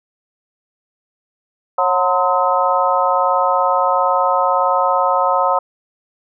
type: harmonic tone with a mistuned harmonic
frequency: 182.2 Hz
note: F#3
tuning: 26 cents flat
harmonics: 3 / 4 / 5 / 6 / 7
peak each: -19 / -19 / -19 / -19 / -19 dBFS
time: 1.78-5.59 s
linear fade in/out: 5 ms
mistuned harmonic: 6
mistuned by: -99 cents
effects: none